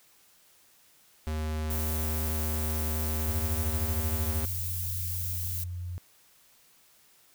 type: tone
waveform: square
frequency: 77.7 Hz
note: D#2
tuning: 2 cents flat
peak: -30 dBFS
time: 1.27-4.45 s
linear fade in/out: 0 ms
type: noise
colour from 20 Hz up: violet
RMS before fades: -35 dBFS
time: 1.7-5.64 s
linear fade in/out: 5 ms
type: tone with pitch glide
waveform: sine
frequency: 90.7 to 88.78 Hz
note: F#2 to F2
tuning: -34 to +29 cents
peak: -33 dBFS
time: 3.28-5.98 s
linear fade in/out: 0 ms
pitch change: -37 cents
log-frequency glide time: 4.19-5.58 s
effects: white hiss -61 dBFS RMS until 7.34 s